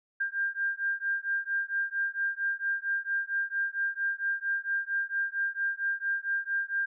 sine beating tone pair, 1594 / 1598.4 Hz, G6 / G6, +28 / +33 cents, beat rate 4.4 Hz, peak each -31 dBFS, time 0.2-6.86 s, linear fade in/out 10 ms, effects none

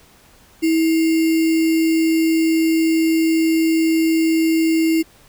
sine tone with sample-and-hold, 323.9 Hz, E4, 30 cents flat, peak -13 dBFS, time 0.62-5.03 s, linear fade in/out 20 ms, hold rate 2450 Hz, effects pink hiss -50 dBFS RMS until 5.28 s

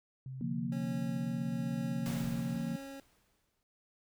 sine tone with pitch glide, 131.2 to 130.37 Hz, C3 to C3, +5 to -6 cents, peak -40 dBFS, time 0.26-2.56 s, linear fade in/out 2 ms, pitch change -11 cents, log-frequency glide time 1.55-1.81 s
sine chord, Bb major, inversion first, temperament equal, 146.83 / 174.61 / 233.1 Hz, D3 / F3 / Bb3, 0 / 0 / 0 cents, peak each -41 / -38 / -36 dBFS, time 0.41-2.76 s, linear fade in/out 2 ms
25% pulse tone with tremolo, 273.6 Hz, C#4, 23 cents flat, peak -39 dBFS, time 0.72-3 s, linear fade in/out 2 ms, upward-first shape triangle, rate 1.1 Hz, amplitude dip 40%
pink noise with exponential decay, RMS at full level -42 dBFS, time 2.06-3.63 s, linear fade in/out 0 ms, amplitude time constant 340 ms
effects none

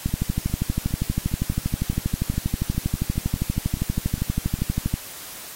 two click trains, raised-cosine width 5 ms, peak -23 / -9 dBFS, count 23 / 62, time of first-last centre 0.09-4.589 / 0.06-4.94 s, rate 4.89 / 12.5 Hz, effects white hiss -38 dBFS RMS until 5.55 s + AAC 48 kbps

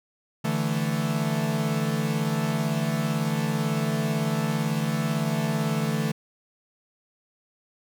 45% pulse chord, D suspended second, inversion none, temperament equal, 146.83 / 164.81 / 220 Hz, D3 / E3 / A3, 0 / 0 / 0 cents, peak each -28 dBFS, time 0.44-6.12 s, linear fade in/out 10 ms, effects none

